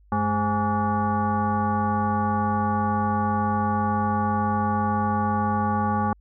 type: tone with frequency modulation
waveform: sine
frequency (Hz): 522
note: C5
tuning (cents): -4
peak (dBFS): -20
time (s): 0.12-6.13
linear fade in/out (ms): 2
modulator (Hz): 310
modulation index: 2.1
effects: added 50 Hz sine -52 dBFS peak until 6.2 s